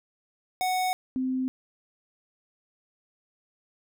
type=tone pair in turn; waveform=square / sine; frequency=740 / 258.8 Hz; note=F#5 / C4; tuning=0 / -19 cents; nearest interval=octave + tritone; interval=1819 cents; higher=first; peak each=-25 dBFS; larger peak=neither; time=0.61-0.93 / 1.16-1.48 s; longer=neither; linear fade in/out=0 ms; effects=none